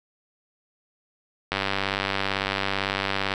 click train, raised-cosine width 0.3 ms, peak -8 dBFS, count 179, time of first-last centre 1.52-3.338 s, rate 97.9 Hz, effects none

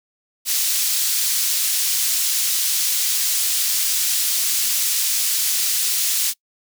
pink high-pass noise, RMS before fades -20 dBFS, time 0.45-6.34 s, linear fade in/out 50 ms, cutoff 4700 Hz, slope 12 dB/octave, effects noise-tail reverb RT60 0.1 s tail -23 dB re dry

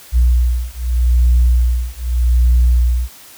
sine beating tone pair, 60.2 / 61.02 Hz, B1 / B1, -44 / -20 cents, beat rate 0.82 Hz, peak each -12 dBFS, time 0.12-3.09 s, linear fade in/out 50 ms, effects tanh soft clip ceiling -5 dBFS + white hiss -40 dBFS RMS until 3.37 s

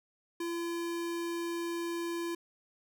square tone, 340 Hz, F4, 46 cents flat, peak -34 dBFS, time 0.4-2.35 s, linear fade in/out 5 ms, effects none

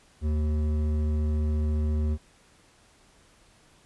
triangle tone with hard clipping, 76.2 Hz, D#2, 36 cents flat, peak -25 dBFS, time 0.21-2.18 s, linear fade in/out 50 ms, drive 14 dB, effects pink hiss -59 dBFS RMS until 3.85 s + resampled to 24000 Hz

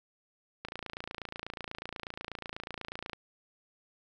click train, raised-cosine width 0.3 ms, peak -22 dBFS, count 71, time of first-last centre 0.65-3.132 s, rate 28.2 Hz, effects none

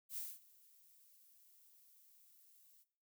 violet noise with ADSR envelope, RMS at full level -43 dBFS, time 0.09-2.85 s, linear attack 79 ms, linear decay 220 ms, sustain -24 dB, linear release 41 ms, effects noise-tail reverb RT60 0.5 s tail -17 dB re dry

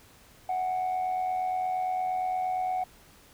sine tone with amplitude modulation, 740 Hz, F#5, in tune, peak -22 dBFS, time 0.49-2.84 s, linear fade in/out 5 ms, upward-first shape sine, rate 88.6 Hz, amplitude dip 55%, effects tanh soft clip ceiling -24 dBFS + pink hiss -56 dBFS RMS until 3.33 s

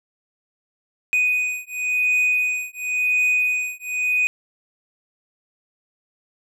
triangle beating tone pair, 2489 / 2489.94 Hz, D#7 / D#7, 0 / +1 cents, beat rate 0.94 Hz, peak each -20 dBFS, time 1.13-4.27 s, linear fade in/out 0 ms, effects none

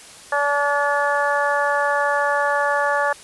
harmonic tone, 287.2 Hz, D4, 39 cents flat, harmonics 2 / 3 / 4 / 5 / 6, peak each -22 / -23 / -24 / -26 / -23 dBFS, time 0.32-3.13 s, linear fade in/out 5 ms, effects white hiss -42 dBFS RMS until 3.23 s + resampled to 24000 Hz

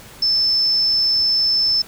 sine tone, 5274 Hz, E8, in tune, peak -14 dBFS, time 0.22-1.82 s, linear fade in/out 5 ms, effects pink hiss -41 dBFS RMS until 1.87 s

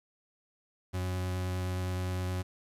40% pulse tone with vibrato, 91.6 Hz, F#2, 17 cents flat, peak -30 dBFS, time 0.93-2.43 s, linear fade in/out 20 ms, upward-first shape triangle, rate 9.6 Hz, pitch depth 10 cents each way, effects resampled to 32000 Hz + 10-bit

